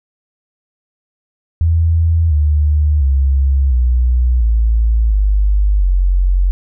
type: tone with pitch steps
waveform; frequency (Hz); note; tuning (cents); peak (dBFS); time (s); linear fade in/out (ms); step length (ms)
sine; 82.41 / 74.7 / 67.72 / 61.38 / 55.64 / 50.44 / 45.72; E2 / D2 / C#2 / B1 / A1 / G#1 / F#1; 0 / +30 / -40 / -10 / +20 / -50 / -20; -9; 1.61-6.51; 0; 700
effects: none